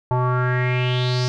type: tone with low-pass filter sweep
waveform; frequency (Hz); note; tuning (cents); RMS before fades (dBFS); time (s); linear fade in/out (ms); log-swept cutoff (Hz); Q
square; 125.4; B2; +27; -20; 0.11-1.28; 0; 900 to 5400; 5.1
effects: none